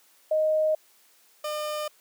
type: tone pair in turn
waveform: sine / 30% pulse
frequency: 622.3 / 603.9 Hz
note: D#5 / D5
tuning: 0 / +48 cents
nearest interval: minor second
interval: 52 cents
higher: first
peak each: -20 / -26 dBFS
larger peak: first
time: 0.31-0.75 / 1.44-1.88 s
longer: neither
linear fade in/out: 5 ms
effects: white hiss -60 dBFS RMS until 2 s + high-pass 300 Hz 12 dB/octave